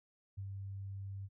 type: tone with ADSR envelope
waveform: sine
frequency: 98 Hz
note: G2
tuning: in tune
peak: -39 dBFS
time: 0.37-1.29 s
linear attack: 16 ms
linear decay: 74 ms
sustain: -2 dB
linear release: 43 ms
effects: none